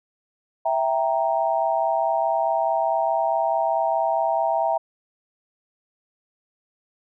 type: chord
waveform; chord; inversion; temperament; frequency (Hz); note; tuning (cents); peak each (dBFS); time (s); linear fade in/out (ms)
sine; E diminished; none; equal; 659.3 / 784 / 932.3; E5 / G5 / Bb5; 0 / 0 / 0; -22 / -24 / -25; 0.65-4.78; 10
effects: none